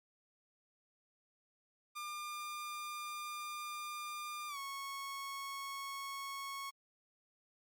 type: tone with pitch glide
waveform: sawtooth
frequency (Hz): 1201 to 1101.3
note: D6 to C#6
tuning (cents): +38 to -12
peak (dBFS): -38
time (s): 1.95-6.71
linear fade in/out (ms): 20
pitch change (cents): -150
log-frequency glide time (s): 4.48-4.58
effects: Opus 48 kbps